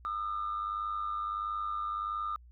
sine tone pair together, 1212.5 / 1314 Hz, D#6 / E6, -45 / -6 cents, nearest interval minor second, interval 139 cents, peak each -32 / -37 dBFS, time 0.05-2.36 s, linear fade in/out 0 ms, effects tanh soft clip ceiling -27 dBFS + added 60 Hz sine -52 dBFS peak until 2.51 s

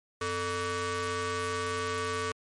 sawtooth ring-modulated tone, 349.2 Hz, F4, in tune, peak -23 dBFS, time 0.21-2.32 s, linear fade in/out 5 ms, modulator 793 Hz, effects MP3 48 kbps

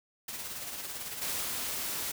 white noise with tremolo, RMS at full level -38 dBFS, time 0.28-1.42 s, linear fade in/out 5 ms, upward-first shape sine, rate 18 Hz, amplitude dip 40%
white noise, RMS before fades -35 dBFS, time 1.21-2.12 s, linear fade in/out 10 ms
effects none

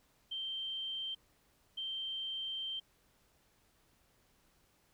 sine tone bursts at uneven times, 3136 Hz, G7, in tune, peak -37 dBFS, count 2, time 0.31-1.15 / 1.77-2.8 s, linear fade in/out 10 ms, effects pink hiss -71 dBFS RMS until 4.93 s

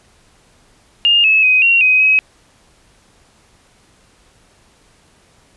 sine tone with pitch steps, 2824 / 2590 / 2515 / 2746 / 2517 / 2545 Hz, F7 / E7 / D#7 / F7 / D#7 / D#7, +19 / -31 / +18 / -30 / +19 / +39 cents, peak -8 dBFS, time 1.05-2.19 s, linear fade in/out 0 ms, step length 190 ms, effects pink hiss -52 dBFS RMS until 5.56 s + resampled to 24000 Hz

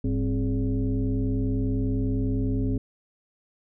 sine tone with frequency modulation, 110 Hz, A2, in tune, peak -22 dBFS, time 0.04-2.78 s, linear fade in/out 5 ms, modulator 155 Hz, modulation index 1.4, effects none

